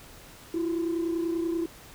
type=tone pair together; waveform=sine; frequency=333.2 / 363.5 Hz; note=E4 / F#4; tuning=+19 / -31 cents; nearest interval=major second; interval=150 cents; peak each=-25 / -32 dBFS; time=0.54-1.66 s; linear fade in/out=5 ms; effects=tanh soft clip ceiling -22 dBFS + pink hiss -49 dBFS RMS until 1.94 s